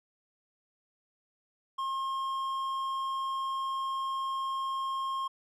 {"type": "tone with hard clipping", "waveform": "triangle", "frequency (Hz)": 1071, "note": "C6", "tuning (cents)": 40, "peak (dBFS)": -32, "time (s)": [1.78, 5.28], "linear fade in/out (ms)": 10, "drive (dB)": 9, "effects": []}